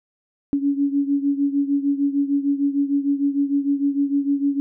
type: beating tone pair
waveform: sine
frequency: 280 / 286.6 Hz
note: C#4 / D4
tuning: +18 / -42 cents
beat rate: 6.6 Hz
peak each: -19 / -23 dBFS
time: 0.53-4.6 s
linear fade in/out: 0 ms
effects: none